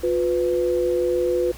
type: tone pair together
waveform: sine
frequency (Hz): 356.4 / 497.8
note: F4 / B4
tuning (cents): +35 / +14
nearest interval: tritone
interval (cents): 579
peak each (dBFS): -21 / -21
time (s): 0.03-1.52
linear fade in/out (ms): 10
effects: added 60 Hz sine -39 dBFS peak until 1.57 s + pink hiss -42 dBFS RMS until 1.57 s